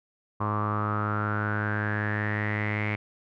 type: tone with low-pass filter sweep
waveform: sawtooth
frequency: 105.3 Hz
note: G#2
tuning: 24 cents sharp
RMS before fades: -28 dBFS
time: 0.4-2.96 s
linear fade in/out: 10 ms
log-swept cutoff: 1100 to 2200 Hz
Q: 8.9
effects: none